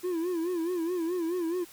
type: tone with vibrato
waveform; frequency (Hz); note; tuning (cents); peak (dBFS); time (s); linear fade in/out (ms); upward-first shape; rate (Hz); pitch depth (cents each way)
triangle; 344.4; F4; -24; -25; 0.03-1.65; 20; sine; 4.7; 110
effects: white hiss -51 dBFS RMS until 1.72 s + MP3 96 kbps